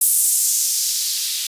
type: noise with band-pass filter sweep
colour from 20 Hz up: violet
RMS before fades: -19 dBFS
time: 0.01-1.47 s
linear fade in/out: 5 ms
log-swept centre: 10000 to 3500 Hz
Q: 1.7
effects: resampled to 32000 Hz